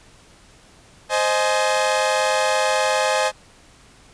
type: chord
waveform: sawtooth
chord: Ab major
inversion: first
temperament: equal with one note detuned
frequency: 523.3 / 622.3 / 843.2 Hz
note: C5 / Eb5 / Ab5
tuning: 0 / 0 / +26 cents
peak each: -18 dBFS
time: 1.09-3.32 s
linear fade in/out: 50 ms
effects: pink hiss -50 dBFS RMS until 4.13 s + resampled to 22050 Hz